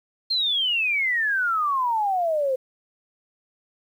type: exponential sweep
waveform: sine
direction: down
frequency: 4244 to 508 Hz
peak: -20 dBFS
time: 0.3-2.56 s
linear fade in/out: 10 ms
effects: 9-bit